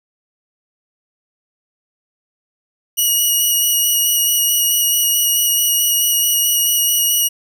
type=tone with vibrato; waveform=5% pulse; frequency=2900 Hz; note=F#7; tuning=35 cents flat; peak=-5 dBFS; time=2.97-7.29 s; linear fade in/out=20 ms; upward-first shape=square; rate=4.6 Hz; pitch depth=10 cents each way; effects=none